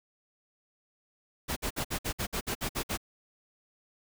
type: noise bursts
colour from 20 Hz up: pink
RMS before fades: -32 dBFS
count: 11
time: 1.48-2.975 s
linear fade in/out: 20 ms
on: 85 ms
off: 56 ms
effects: none